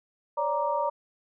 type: tone cluster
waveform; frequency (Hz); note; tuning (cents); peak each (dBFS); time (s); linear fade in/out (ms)
sine; 544 / 583 / 938 / 1174; C#5 / D5 / A#5 / D6; -33 / -13 / +11 / -1; -35 / -29 / -27 / -35; 0.37-0.9; 10
effects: none